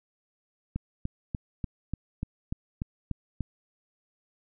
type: click train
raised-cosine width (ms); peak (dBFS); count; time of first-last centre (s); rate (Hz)
5; -18; 10; 0.76-3.407; 3.4
effects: none